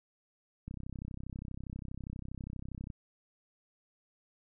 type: click train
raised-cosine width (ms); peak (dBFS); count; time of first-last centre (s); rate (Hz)
5; -29; 73; 0.68-2.902; 32.4
effects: none